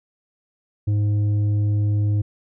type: tone with tanh clipping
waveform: sine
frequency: 103.8 Hz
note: G#2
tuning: in tune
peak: -18 dBFS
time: 0.87-2.22 s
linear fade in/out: 10 ms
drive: 6 dB
effects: none